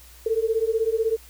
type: beating tone pair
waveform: sine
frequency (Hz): 440 / 456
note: A4 / A#4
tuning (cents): 0 / -38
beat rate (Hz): 16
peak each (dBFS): -23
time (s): 0.26-1.17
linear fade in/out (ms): 5
effects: added 60 Hz sine -48 dBFS peak until 1.29 s + white hiss -50 dBFS RMS until 1.29 s